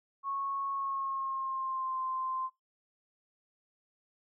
sine tone with pitch glide, 1100 to 1042.5 Hz, C#6 to C6, -14 to -7 cents, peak -32 dBFS, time 0.23-2.5 s, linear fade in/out 50 ms, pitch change -93 cents, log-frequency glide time 0.73-1.99 s, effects noise-tail reverb RT60 0.2 s tail -22 dB re dry

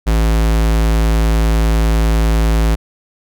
square tone, 55 Hz, A1, in tune, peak -11 dBFS, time 0.06-2.76 s, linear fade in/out 20 ms, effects none

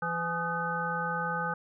harmonic tone with a mistuned harmonic, 168.4 Hz, E3, 37 cents sharp, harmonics 1 / 3 / 5 / 7 / 9, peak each -37 / -38 / -35 / -34 / -34 dBFS, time 0.02-1.54 s, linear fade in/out 5 ms, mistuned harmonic 7, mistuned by +90 cents, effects none

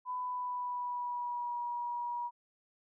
sine tone with pitch glide, 1000 to 960.4 Hz, B5 to B5, +21 to -49 cents, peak -34 dBFS, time 0.05-2.31 s, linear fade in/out 50 ms, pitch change -70 cents, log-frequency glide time 0.17-1.58 s, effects none

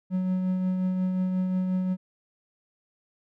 triangle tone with tremolo, 185 Hz, F#3, in tune, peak -20 dBFS, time 0.1-1.97 s, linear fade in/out 50 ms, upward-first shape triangle, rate 5.6 Hz, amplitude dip 35%, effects none

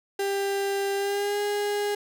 35% pulse tone with pitch glide, 396.3 to 411.2 Hz, G4 to G#4, +19 to -17 cents, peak -23 dBFS, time 0.19-1.95 s, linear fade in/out 5 ms, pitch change +64 cents, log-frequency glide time 0.95-1.4 s, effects none

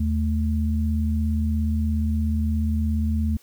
sine tone pair together, 78.7 / 219.1 Hz, D#2 / A3, +20 / -7 cents, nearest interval octave + tritone, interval 1773 cents, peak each -21 / -25 dBFS, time 0-3.37 s, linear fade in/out 5 ms, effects white hiss -56 dBFS RMS until 3.42 s

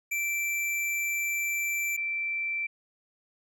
square / sine tone pair in turn, 2340 / 2340 Hz, D7 / D7, -7 / -7 cents, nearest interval unison, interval 0 cents, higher neither, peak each -28 dBFS, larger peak neither, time 0.11-1.97 / 1.97-2.67 s, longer first, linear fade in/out 10 ms, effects none

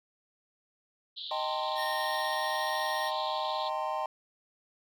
pink band-pass noise, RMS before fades -41 dBFS, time 1.16-3.7 s, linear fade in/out 20 ms, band 3200 to 4300 Hz, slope 96 dB/octave
triangle chord, A half-diminished seventh, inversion second, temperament equal with one note detuned, 622.3 / 784 / 902.7 / 1046.5 Hz, Eb5 / G5 / A5 / C6, 0 / 0 / +44 / 0 cents, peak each -34 dBFS, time 1.31-4.06 s, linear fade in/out 2 ms
square tone with pitch glide, 1842 to 1857 Hz, A#6 to A#6, -21 to -7 cents, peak -36 dBFS, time 1.75-3.12 s, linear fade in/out 50 ms, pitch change +14 cents, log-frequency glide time 1.85-2.63 s
effects none

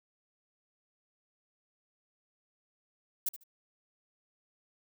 violet noise with echo, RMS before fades -31 dBFS, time 3.26-3.29 s, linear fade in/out 5 ms, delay 74 ms, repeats 2, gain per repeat -14 dB, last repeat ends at 3.438 s, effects none

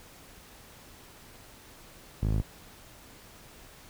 sawtooth tone with band-pass filter, 53 Hz, G#1, 36 cents sharp, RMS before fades -27 dBFS, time 2.22-2.42 s, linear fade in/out 10 ms, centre 110 Hz, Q 0.76, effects pink hiss -52 dBFS RMS until 3.89 s

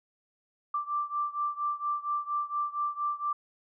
sine beating tone pair, 1174.7 / 1179 Hz, D6 / D6, 0 / +6 cents, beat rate 4.3 Hz, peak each -31 / -33 dBFS, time 0.74-3.33 s, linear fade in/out 5 ms, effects none

